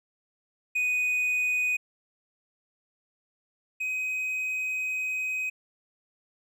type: tone pair in turn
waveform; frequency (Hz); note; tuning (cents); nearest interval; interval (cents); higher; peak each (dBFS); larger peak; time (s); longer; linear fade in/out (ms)
triangle; 2489 / 2519; D#7 / D#7; 0 / +21; unison; 21; second; -22 / -26; first; 0.75-1.77 / 3.8-5.5; second; 10
effects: none